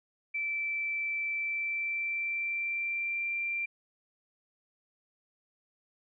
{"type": "tone with pitch glide", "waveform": "sine", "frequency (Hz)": [2328, 2365], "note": ["D7", "D7"], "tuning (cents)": [-16, 12], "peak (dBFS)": -30, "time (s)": [0.34, 3.66], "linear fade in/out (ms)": 10, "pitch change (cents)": 28, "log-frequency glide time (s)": [1.33, 3.35], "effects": []}